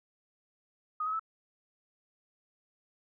sine tone with pitch steps, 1244.5 / 1276.5 / 1309.4 Hz, D#6 / D#6 / E6, 0 / +44 / -12 cents, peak -30 dBFS, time 1-1.195 s, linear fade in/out 5 ms, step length 65 ms, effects none

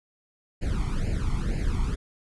brown noise with flanger, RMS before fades -26 dBFS, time 0.61-1.96 s, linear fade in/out 20 ms, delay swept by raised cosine 0.42 to 0.93 ms, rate 2.1 Hz, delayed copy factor +0.95, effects resampled to 24000 Hz

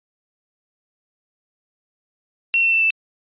sine tone with pitch steps, 2722 / 2697 / 2672 / 2648 Hz, F7 / E7 / E7 / E7, -45 / +39 / +23 / +7 cents, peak -14 dBFS, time 2.54-2.904 s, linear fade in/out 0 ms, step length 91 ms, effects resampled to 8000 Hz

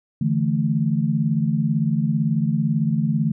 sine chord, D suspended second, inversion none, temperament equal, 146.83 / 164.81 / 220 Hz, D3 / E3 / A3, 0 / 0 / 0 cents, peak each -22 dBFS, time 0.21-3.32 s, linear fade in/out 5 ms, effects none

